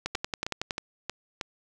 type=two click trains; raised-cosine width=0.2 ms; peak=-14 / -12 dBFS; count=5 / 8; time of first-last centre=0.15-1.412 / 0.06-0.708 s; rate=3.17 / 10.8 Hz; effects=none